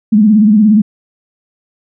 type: tone with vibrato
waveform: sine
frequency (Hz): 212.2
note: G#3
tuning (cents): +38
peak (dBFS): -4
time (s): 0.12-0.82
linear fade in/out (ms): 10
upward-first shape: sine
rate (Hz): 17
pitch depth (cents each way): 95
effects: none